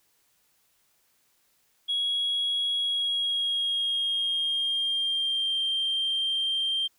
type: tone with pitch glide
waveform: sine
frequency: 3322 to 3168 Hz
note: G#7 to G7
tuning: 0 to +18 cents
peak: -23 dBFS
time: 1.88-6.88 s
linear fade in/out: 20 ms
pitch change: -82 cents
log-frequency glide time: 2.76-5.58 s
effects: tanh soft clip ceiling -21 dBFS + white hiss -68 dBFS RMS until 6.98 s